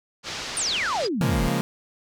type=low-pass noise; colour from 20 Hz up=white; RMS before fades=-33 dBFS; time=0.23-1.09 s; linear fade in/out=50 ms; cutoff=5700 Hz; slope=24 dB/octave
type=exponential sweep; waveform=sine; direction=down; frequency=9600 to 32.7 Hz; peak=-23 dBFS; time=0.57-1.48 s; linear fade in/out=0 ms
type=tone with exponential growth; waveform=sine; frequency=4900 Hz; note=D#8; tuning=27 cents flat; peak=-24 dBFS; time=0.99-1.07 s; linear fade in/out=5 ms; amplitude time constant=17 ms
type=chord; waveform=sawtooth; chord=Bb minor seventh; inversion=first; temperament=equal; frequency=138.59 / 174.61 / 207.7 / 233.1 Hz; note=Db3 / F3 / Ab3 / Bb3; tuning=0 / 0 / 0 / 0 cents; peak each=-23 / -23 / -26 / -23 dBFS; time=1.21-1.61 s; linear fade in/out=0 ms
effects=none